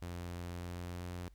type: tone with pitch glide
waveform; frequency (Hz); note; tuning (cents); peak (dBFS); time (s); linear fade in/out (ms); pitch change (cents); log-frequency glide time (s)
sawtooth; 87.31 to 88.53; F2 to F2; 0 to +24; -37; 0.02-1.28; 0; +24; 0.45-1.09
effects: added 50 Hz sine -57 dBFS peak until 1.34 s + pink hiss -75 dBFS RMS until 1.34 s